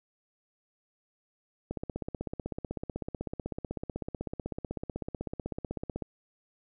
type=click train; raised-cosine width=2 ms; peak=-21 dBFS; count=70; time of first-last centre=1.71-6.022 s; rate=16 Hz; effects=none